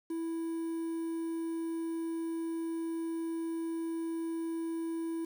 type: tone with quantisation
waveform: triangle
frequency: 329.6 Hz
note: E4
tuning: in tune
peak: -31 dBFS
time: 0.1-5.25 s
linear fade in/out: 5 ms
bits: 9
effects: none